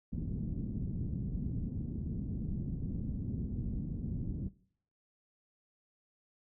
white low-pass noise, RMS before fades -37 dBFS, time 0.12-4.49 s, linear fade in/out 10 ms, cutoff 220 Hz, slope 24 dB/octave, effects noise-tail reverb RT60 0.6 s tail -21 dB re dry

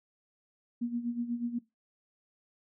sine tone with tremolo, 238 Hz, A#3, 36 cents sharp, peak -28 dBFS, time 0.81-1.59 s, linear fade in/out 10 ms, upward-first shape sine, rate 8.2 Hz, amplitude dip 75%, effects noise-tail reverb RT60 0.2 s tail -19 dB re dry

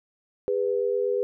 sine tone pair together, 405.3 / 493.6 Hz, G#4 / B4, -42 / -1 cents, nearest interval minor third, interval 341 cents, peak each -25 dBFS, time 0.48-1.23 s, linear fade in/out 0 ms, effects none

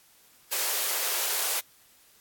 white high-pass noise, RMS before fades -28 dBFS, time 0.51-1.61 s, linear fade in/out 20 ms, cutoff 370 Hz, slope 48 dB/octave, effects white hiss -59 dBFS RMS until 2.2 s + AAC 64 kbps

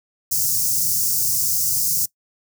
white band-stop noise, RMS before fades -20 dBFS, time 0.31-2.06 s, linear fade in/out 10 ms, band 170 to 5100 Hz, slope 48 dB/octave, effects noise-tail reverb RT60 0.1 s tail -22 dB re dry + high-pass 100 Hz 12 dB/octave

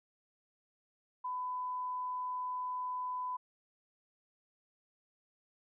sine tone, 1002 Hz, B5, 25 cents sharp, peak -35 dBFS, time 1.24-3.37 s, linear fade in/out 10 ms, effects none

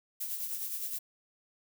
violet noise with tremolo, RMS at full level -35 dBFS, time 0.2-0.99 s, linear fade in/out 10 ms, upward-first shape sine, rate 9.7 Hz, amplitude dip 45%, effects none

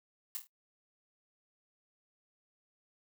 blue noise with echo, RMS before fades -37 dBFS, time 0.35-0.37 s, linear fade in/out 0 ms, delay 25 ms, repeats 4, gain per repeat -7 dB, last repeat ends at 0.47 s, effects noise-tail reverb RT60 0.1 s tail -20 dB re dry

